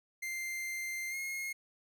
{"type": "tone with pitch glide", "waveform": "45% pulse", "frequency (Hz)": [2093, 2151], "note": ["C7", "C7"], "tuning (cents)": [0, 47], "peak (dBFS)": -36, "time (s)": [0.22, 1.53], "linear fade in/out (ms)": 10, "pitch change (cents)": 47, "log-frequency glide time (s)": [1.1, 1.16], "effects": []}